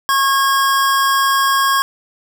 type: tone pair together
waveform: square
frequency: 1091.2 / 1633 Hz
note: C#6 / G#6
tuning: -28 / -30 cents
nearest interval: perfect fifth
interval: 698 cents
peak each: -14 / -19 dBFS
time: 0.09-1.82 s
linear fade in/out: 0 ms
effects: none